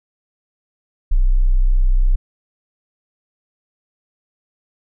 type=tone; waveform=sine; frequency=31.54 Hz; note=B0; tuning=37 cents sharp; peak=-10 dBFS; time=1.11-2.16 s; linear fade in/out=10 ms; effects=none